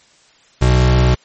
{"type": "tone pair together", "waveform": "square", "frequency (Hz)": [62.2, 123.9], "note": ["B1", "B2"], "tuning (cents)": [13, 6], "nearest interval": "octave", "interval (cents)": 1193, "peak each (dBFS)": -13, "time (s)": [0.61, 1.15], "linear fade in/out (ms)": 10, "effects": ["white hiss -51 dBFS RMS until 1.24 s", "MP3 32 kbps"]}